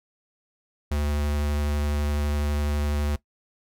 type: tone with vibrato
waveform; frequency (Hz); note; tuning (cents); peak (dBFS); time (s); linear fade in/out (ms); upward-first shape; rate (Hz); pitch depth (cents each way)
square; 73.42; D2; 0; -24; 0.91-3.16; 5; triangle; 12; 12
effects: noise-tail reverb RT60 0.1 s tail -18 dB re dry